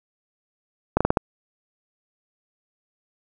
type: slowing click train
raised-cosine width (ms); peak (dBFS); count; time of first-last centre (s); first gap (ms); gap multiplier
1; -3; 5; 0.97-1.172; 36; 1.23
effects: none